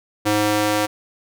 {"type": "tone with high-pass filter sweep", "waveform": "square", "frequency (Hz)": 105.2, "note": "G#2", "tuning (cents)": 23, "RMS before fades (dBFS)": -19, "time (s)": [0.25, 0.87], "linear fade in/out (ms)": 20, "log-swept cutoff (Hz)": [280, 420], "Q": 0.92, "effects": []}